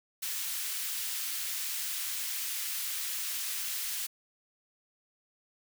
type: high-pass noise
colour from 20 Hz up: white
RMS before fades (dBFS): -35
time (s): 0.22-4.07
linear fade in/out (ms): 10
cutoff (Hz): 1800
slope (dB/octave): 12
effects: none